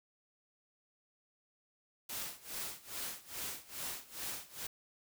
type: noise with tremolo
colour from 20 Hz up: white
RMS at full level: -40 dBFS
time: 2.09-4.67 s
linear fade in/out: 5 ms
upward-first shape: sine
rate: 2.4 Hz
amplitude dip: 90%
effects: none